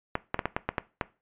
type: clicks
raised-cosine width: 0.5 ms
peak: -11 dBFS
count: 8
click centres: 0.154 / 0.344 / 0.392 / 0.456 / 0.565 / 0.69 / 0.782 / 1.012 s
effects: noise-tail reverb RT60 0.3 s tail -18 dB re dry + resampled to 8000 Hz